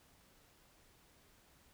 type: silence
effects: pink hiss -67 dBFS RMS until 1.73 s